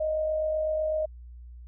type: tone with amplitude modulation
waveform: sine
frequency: 622.3 Hz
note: D#5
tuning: in tune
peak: -23 dBFS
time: 0-1.06 s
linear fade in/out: 10 ms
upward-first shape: sine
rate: 48 Hz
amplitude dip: 35%
effects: added 60 Hz sine -42 dBFS peak until 1.67 s